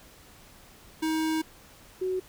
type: tone pair in turn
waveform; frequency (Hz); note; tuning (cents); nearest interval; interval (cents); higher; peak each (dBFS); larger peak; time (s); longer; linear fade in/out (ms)
square / sine; 317 / 372; D#4 / F#4; +32 / +9; minor third; 277; second; -26; neither; 1.02-1.42 / 2.01-2.2; first; 10
effects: pink hiss -53 dBFS RMS until 2.28 s